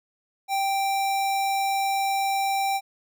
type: tone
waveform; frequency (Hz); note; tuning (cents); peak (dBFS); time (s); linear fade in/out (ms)
square; 784; G5; 0; -23; 0.48-2.81; 50
effects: none